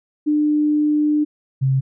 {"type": "tone pair in turn", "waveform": "sine", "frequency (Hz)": [299.6, 133.46], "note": ["D4", "C3"], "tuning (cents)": [35, 35], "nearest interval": "octave + major second", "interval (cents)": 1400, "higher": "first", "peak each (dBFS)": -14, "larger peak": "neither", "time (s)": [[0.26, 1.25], [1.61, 1.81]], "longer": "first", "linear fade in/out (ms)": 20, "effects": []}